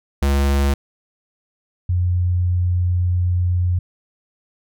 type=tone pair in turn; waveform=square / sine; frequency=69.7 / 89.19 Hz; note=C#2 / F2; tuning=+10 / +37 cents; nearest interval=major third; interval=427 cents; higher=second; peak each=-15 dBFS; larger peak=neither; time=0.22-0.74 / 1.89-3.79 s; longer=second; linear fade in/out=5 ms; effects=none